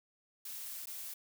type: noise with dropouts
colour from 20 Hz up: blue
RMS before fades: -44 dBFS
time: 0.45-1.14 s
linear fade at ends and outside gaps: 5 ms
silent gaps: 0.858-0.87 s
effects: none